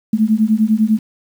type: beating tone pair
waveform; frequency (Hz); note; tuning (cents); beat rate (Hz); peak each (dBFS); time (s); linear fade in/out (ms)
sine; 212.6 / 222.6; G#3 / A3; +41 / +20; 10; -14; 0.13-0.99; 5
effects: 7-bit